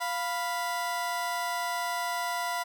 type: tone pair together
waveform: 30% pulse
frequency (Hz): 698.5 / 987.8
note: F5 / B5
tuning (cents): 0 / 0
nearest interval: tritone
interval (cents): 600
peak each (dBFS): -30 / -29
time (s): 0-2.64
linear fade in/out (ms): 20
effects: none